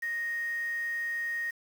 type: tone with quantisation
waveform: sine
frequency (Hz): 1864.7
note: A#6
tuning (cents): 0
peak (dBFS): -30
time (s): 0.02-1.51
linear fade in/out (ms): 10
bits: 8
effects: none